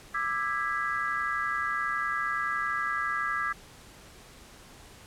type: chord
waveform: sine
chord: E dominant seventh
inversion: third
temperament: just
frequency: 1186.7 / 1318.5 / 1648.1 / 1977.8 Hz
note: D6 / E6 / G#6 / B6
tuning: +18 / 0 / -14 / +2 cents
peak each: -32 / -34 / -31 / -36 dBFS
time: 0.14-3.53 s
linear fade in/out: 10 ms
effects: pink hiss -51 dBFS RMS until 5.06 s + low-pass 11000 Hz 12 dB/octave